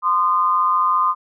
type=tone pair together; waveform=sine; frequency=1037 / 1222.6 Hz; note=C6 / D#6; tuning=-16 / -31 cents; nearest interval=minor third; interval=285 cents; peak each=-17 dBFS; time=0.02-1.15 s; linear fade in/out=50 ms; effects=none